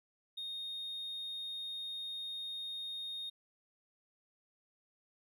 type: tone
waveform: triangle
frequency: 3700 Hz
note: A#7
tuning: 14 cents flat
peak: -37 dBFS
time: 0.37-3.3 s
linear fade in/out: 10 ms
effects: tanh soft clip ceiling -34 dBFS